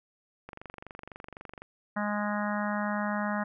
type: click train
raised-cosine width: 0.5 ms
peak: -27 dBFS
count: 28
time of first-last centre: 0.49-1.62 s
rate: 23.9 Hz
type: harmonic tone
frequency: 207.7 Hz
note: G#3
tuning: in tune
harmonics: 1 / 3 / 4 / 5 / 6 / 7 / 8 / 9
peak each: -31 / -36 / -37 / -38 / -39 / -39 / -40 / -41 dBFS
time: 1.96-3.44 s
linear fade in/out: 10 ms
effects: none